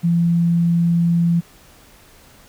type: tone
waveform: sine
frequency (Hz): 170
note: F3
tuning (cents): -46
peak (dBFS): -13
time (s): 0.03-1.41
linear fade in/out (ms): 20
effects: pink hiss -48 dBFS RMS until 2.48 s